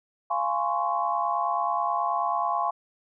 sine chord, Db major seventh, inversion first, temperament just, 693 / 831.5 / 1039.4 / 1108.7 Hz, F5 / Ab5 / C6 / Db6, -14 / +2 / -12 / 0 cents, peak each -29 dBFS, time 0.3-2.71 s, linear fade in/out 10 ms, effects none

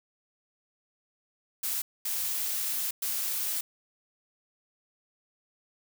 blue noise bursts at uneven times, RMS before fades -31 dBFS, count 3, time 1.63-1.82 / 2.05-2.91 / 3.02-3.61 s, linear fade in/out 5 ms, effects none

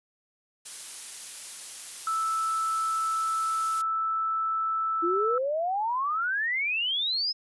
blue noise, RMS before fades -37 dBFS, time 0.65-3.82 s, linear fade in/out 10 ms
sine tone, 1317 Hz, E6, 2 cents flat, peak -25 dBFS, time 2.07-5.38 s, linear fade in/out 2 ms
sine exponential sweep, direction up, 329.6 to 5200 Hz, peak -25 dBFS, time 5.02-7.33 s, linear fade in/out 20 ms
effects resampled to 24000 Hz

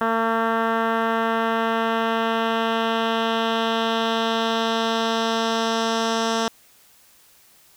10% pulse tone with low-pass filter sweep, 226.5 Hz, A#3, 50 cents flat, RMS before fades -22 dBFS, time 0.01-6.48 s, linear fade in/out 2 ms, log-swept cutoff 1600 to 5800 Hz, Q 1.7, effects white hiss -54 dBFS RMS until 7.76 s

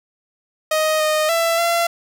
sawtooth tone with pitch steps, 624 / 617 / 667 / 681 Hz, D#5 / D#5 / E5 / F5, +5 / -15 / +20 / -44 cents, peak -12 dBFS, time 0.71-1.87 s, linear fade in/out 5 ms, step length 290 ms, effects none

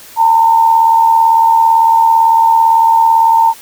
sine tone with amplitude modulation, 908 Hz, A#5, 46 cents flat, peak -3 dBFS, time 0.16-3.54 s, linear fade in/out 50 ms, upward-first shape sine, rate 77.9 Hz, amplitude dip 50%, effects white hiss -36 dBFS RMS until 3.61 s

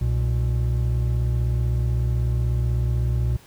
triangle tone pair together, 63.83 / 120 Hz, C2 / B2, -42 / -49 cents, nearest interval major seventh, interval 1093 cents, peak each -20 dBFS, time 0.01-3.37 s, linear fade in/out 5 ms, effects pink hiss -51 dBFS RMS until 3.46 s

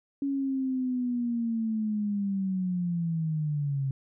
sine linear sweep, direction down, 279.9 to 133.5 Hz, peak -26 dBFS, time 0.22-3.91 s, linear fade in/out 2 ms, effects none

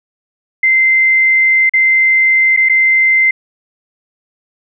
sine tone with dropouts, 2078 Hz, C7, 12 cents flat, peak -7 dBFS, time 0.63-3.31 s, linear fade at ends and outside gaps 5 ms, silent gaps 1.695-1.736 / 2.565-2.572 / 2.688-2.695 s, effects none

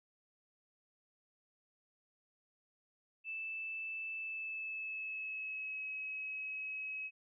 sine tone with pitch glide, 2637 to 2559 Hz, E7 to D#7, 0 to +48 cents, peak -39 dBFS, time 3.24-7.11 s, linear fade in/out 50 ms, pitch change -52 cents, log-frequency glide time 4.16-5.85 s, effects none

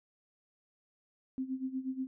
sine tone with tremolo, 261.6 Hz, C4, in tune, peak -31 dBFS, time 1.38-2.07 s, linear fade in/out 0 ms, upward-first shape sine, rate 8.3 Hz, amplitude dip 80%, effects none

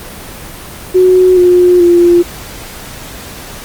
sine tone with pitch steps, 368.3 / 357.8 / 347.6 Hz, F#4 / F4 / F4, -8 / +42 / -8 cents, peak -3 dBFS, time 0.94-2.23 s, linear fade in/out 20 ms, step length 430 ms, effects pink hiss -28 dBFS RMS until 3.64 s + Opus 24 kbps

